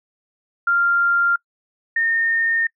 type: tone pair in turn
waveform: sine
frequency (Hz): 1392 / 1828.2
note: F6 / A#6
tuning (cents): -6 / -34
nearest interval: perfect fourth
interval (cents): 472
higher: second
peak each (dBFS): -14 / -16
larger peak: first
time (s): 0.67-1.36 / 1.96-2.67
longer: second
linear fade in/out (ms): 5
effects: noise-tail reverb RT60 0.1 s tail -26 dB re dry